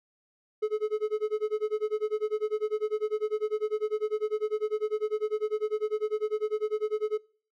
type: tone with tremolo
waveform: triangle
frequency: 427.5 Hz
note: A4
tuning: 50 cents flat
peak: -21 dBFS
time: 0.62-7.18 s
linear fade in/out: 10 ms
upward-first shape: sine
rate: 10 Hz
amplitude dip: 100%
effects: noise-tail reverb RT60 0.5 s tail -24 dB re dry